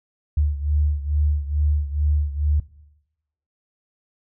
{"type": "beating tone pair", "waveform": "sine", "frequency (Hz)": [73.42, 75.72], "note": ["D2", "D#2"], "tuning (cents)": [0, -47], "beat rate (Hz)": 2.3, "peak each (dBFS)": [-19, -23], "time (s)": [0.37, 2.6], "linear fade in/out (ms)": 5, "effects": ["noise-tail reverb RT60 0.9 s tail -20 dB re dry"]}